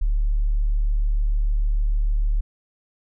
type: tone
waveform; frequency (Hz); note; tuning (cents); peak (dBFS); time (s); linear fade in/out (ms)
sine; 36.71; D1; 0; -16; 0.01-2.41; 10
effects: tanh soft clip ceiling -13 dBFS

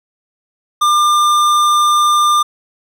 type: tone with tanh clipping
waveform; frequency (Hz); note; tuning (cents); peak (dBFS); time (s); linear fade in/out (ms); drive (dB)
sine; 1198; D6; +34; -11; 0.81-2.43; 10; 17
effects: none

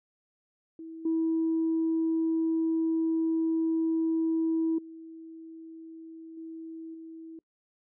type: tone with level steps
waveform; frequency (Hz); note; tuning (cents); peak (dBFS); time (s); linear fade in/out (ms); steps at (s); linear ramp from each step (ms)
sine; 324.9; E4; -25; -39 / -23 / -42 / -38 / -41; 0.79-7.39; 2; 1.05 / 4.78 / 6.37 / 6.94; 5
effects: noise-tail reverb RT60 0.1 s tail -24 dB re dry + tanh soft clip ceiling -20 dBFS

